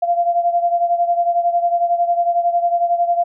sine beating tone pair, 690 / 701 Hz, F5 / F5, -21 / +6 cents, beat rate 11 Hz, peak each -15 / -20 dBFS, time 0.02-3.24 s, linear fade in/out 10 ms, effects none

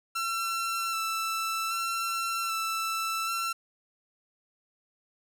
sawtooth tone with vibrato, 1339 Hz, E6, 27 cents sharp, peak -25 dBFS, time 0.15-3.53 s, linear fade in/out 10 ms, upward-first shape square, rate 0.64 Hz, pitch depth 16 cents each way, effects none

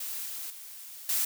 blue noise with level steps, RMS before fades -36 / -38 / -45 / -28 dBFS, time 0-1.25 s, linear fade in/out 5 ms, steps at 0.26 / 0.5 / 1.09 s, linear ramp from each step 2 ms, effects none

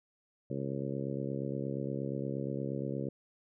harmonic tone, 68.5 Hz, C#2, 20 cents flat, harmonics 2 / 3 / 4 / 5 / 6 / 7 / 8, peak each -38 / -40 / -41 / -42 / -43 / -43 / -44 dBFS, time 0.5-3.09 s, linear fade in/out 5 ms, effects none

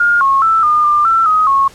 sine tone with pitch steps, 1417 / 1090 / 1324 / 1213 / 1195 / 1339 / 1258 / 1095 Hz, F6 / C#6 / E6 / D#6 / D6 / E6 / D#6 / C#6, +25 / -29 / +7 / -44 / +30 / +27 / +19 / -22 cents, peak -8 dBFS, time 0-1.68 s, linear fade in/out 5 ms, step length 210 ms, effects pink hiss -40 dBFS RMS until 1.74 s + low-pass 10000 Hz 12 dB/octave

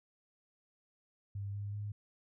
sine tone with pitch steps, 100 / 101.75 / 103.53 Hz, G2 / G#2 / G#2, +35 / -35 / -5 cents, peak -37 dBFS, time 1.35-1.92 s, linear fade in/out 5 ms, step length 190 ms, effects none

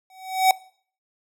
square tone with exponential growth, 755 Hz, F#5, 35 cents sharp, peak -12 dBFS, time 0.1-0.51 s, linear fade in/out 2 ms, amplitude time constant 88 ms, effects noise-tail reverb RT60 0.5 s tail -21 dB re dry

